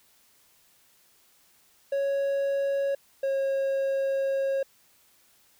triangle tone pair in turn, 554.4 / 543.3 Hz, C#5 / C#5, 0 / -35 cents, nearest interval unison, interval 35 cents, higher first, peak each -22 dBFS, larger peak neither, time 1.92-2.95 / 3.23-4.63 s, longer second, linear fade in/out 5 ms, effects white hiss -62 dBFS RMS until 5.59 s

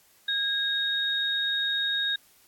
sine tone pair together, 1631 / 3747 Hz, G#6 / A#7, -32 / +8 cents, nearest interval octave + major second, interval 1440 cents, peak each -29 / -26 dBFS, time 0.28-2.16 s, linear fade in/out 5 ms, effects white hiss -60 dBFS RMS until 2.47 s + AAC 64 kbps

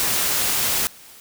white noise, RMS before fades -21 dBFS, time 0-0.87 s, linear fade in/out 0 ms, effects white hiss -45 dBFS RMS until 1.2 s

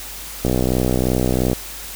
click train, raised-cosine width 2 ms, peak -5 dBFS, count 69, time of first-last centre 0.45-1.531 s, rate 62.9 Hz, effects added 50 Hz sine -39 dBFS peak until 1.95 s + white hiss -33 dBFS RMS until 1.95 s

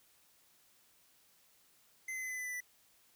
square tone with pitch steps, 2056 / 2043 / 2030 / 2017 / 2004 / 1991.7 / 1979.1 Hz, C7 / C7 / B6 / B6 / B6 / B6 / B6, -31 / -42 / +47 / +36 / +25 / +14 / +3 cents, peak -39 dBFS, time 2.08-2.605 s, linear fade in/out 5 ms, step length 75 ms, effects white hiss -68 dBFS RMS until 3.15 s

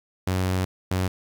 sawtooth tone pair in turn, 92.8 / 92.8 Hz, F#2 / F#2, +6 / +6 cents, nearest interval unison, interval 0 cents, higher neither, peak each -18 dBFS, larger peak neither, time 0.27-0.65 / 0.91-1.08 s, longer first, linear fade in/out 5 ms, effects 9-bit

